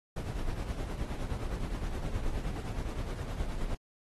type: noise with tremolo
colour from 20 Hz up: brown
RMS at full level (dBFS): -32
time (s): 0.16-3.75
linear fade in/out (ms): 5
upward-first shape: triangle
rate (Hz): 9.6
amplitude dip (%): 60
effects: AAC 32 kbps

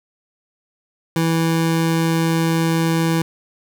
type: tone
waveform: 25% pulse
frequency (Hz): 164.1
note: E3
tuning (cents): -8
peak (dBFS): -12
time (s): 1.16-3.22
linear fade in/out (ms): 2
effects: none

